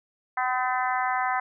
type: harmonic tone with a mistuned harmonic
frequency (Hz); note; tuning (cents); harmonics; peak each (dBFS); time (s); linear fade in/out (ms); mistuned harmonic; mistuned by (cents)
253.5; B3; +45; 3 / 4 / 5 / 6 / 7 / 8; -27 / -29 / -31 / -33 / -34 / -35; 0.37-1.4; 5; 6; +19
effects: none